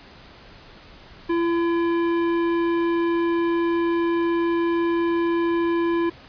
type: tone with hard clipping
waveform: sine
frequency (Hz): 338.2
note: E4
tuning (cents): +44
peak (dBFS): -21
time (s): 1.29-6.1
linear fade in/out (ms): 10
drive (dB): 13
effects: pink hiss -46 dBFS RMS until 6.28 s + resampled to 11025 Hz